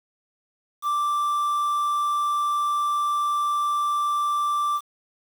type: tone with quantisation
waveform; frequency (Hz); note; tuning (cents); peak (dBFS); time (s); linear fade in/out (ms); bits
triangle; 1174.7; D6; 0; -19; 0.82-4.81; 50; 7
effects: none